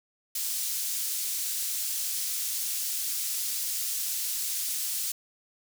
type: high-pass noise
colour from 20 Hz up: pink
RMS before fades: -31 dBFS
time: 0.35-5.12 s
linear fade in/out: 5 ms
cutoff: 6100 Hz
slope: 12 dB/octave
effects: none